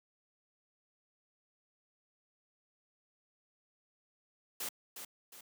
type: noise with echo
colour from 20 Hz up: white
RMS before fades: -39 dBFS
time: 4.6-4.69 s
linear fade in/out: 5 ms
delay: 360 ms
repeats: 2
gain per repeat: -7 dB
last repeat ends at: 5.41 s
effects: high-pass 200 Hz 12 dB/octave